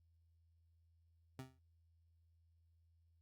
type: tone with exponential decay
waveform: 25% pulse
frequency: 130.8 Hz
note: C3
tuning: in tune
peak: -40 dBFS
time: 1.39-1.59 s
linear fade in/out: 2 ms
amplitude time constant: 42 ms
effects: added 83 Hz sine -70 dBFS peak until 3.21 s + Opus 48 kbps